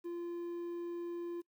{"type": "tone with quantisation", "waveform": "triangle", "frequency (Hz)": 344.8, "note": "F4", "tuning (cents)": -22, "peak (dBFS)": -36, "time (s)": [0.04, 1.42], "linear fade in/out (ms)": 20, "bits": 11, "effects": ["noise-tail reverb RT60 0.1 s tail -25 dB re dry"]}